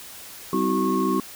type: tone cluster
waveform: sine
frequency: 195.6 / 260.2 / 323.5 / 377 / 1092 Hz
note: G3 / C4 / E4 / F#4 / C#6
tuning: -4 / -9 / -32 / +32 / -26 cents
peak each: -26 dBFS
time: 0.53-1.2 s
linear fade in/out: 2 ms
effects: white hiss -41 dBFS RMS until 1.35 s